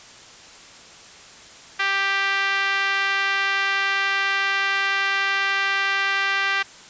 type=tone with band-pass filter; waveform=5% pulse; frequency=393.1 Hz; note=G4; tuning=5 cents sharp; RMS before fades=-22 dBFS; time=1.79-6.63 s; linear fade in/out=10 ms; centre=1700 Hz; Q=1.6; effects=white hiss -44 dBFS RMS until 6.89 s + resampled to 16000 Hz